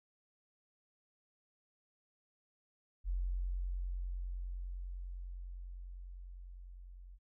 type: tone with level ramp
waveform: sine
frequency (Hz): 44.96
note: F#1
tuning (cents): -49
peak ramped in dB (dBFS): -32 to -50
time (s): 3.04-7.19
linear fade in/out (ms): 50
effects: none